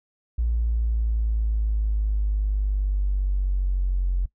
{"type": "exponential sweep", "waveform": "triangle", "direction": "down", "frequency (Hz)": [58, 44.94], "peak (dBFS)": -16, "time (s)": [0.38, 4.26], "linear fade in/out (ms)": 10, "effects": ["noise-tail reverb RT60 0.1 s tail -23 dB re dry", "tanh soft clip ceiling -18 dBFS"]}